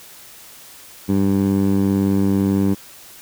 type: tone with band-pass filter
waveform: 15% pulse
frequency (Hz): 98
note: G2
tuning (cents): 0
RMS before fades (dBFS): -17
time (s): 1.08-2.75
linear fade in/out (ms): 20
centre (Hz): 220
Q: 1.2
effects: white hiss -42 dBFS RMS until 3.21 s